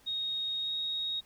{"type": "tone with pitch glide", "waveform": "sine", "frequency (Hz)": [3737, 3759], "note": ["A#7", "A#7"], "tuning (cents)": [4, 14], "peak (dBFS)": -31, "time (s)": [0.06, 1.21], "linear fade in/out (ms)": 20, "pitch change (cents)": 10, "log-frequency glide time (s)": [0.6, 0.72], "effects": ["pink hiss -62 dBFS RMS until 1.25 s"]}